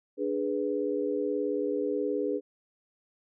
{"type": "chord", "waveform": "sine", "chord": "G# diminished", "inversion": "second", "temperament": "equal", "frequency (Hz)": [293.7, 415.3, 493.9], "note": ["D4", "G#4", "B4"], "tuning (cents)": [0, 0, 0], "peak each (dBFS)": [-32, -30, -32], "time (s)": [0.17, 2.41], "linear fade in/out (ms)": 50, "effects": []}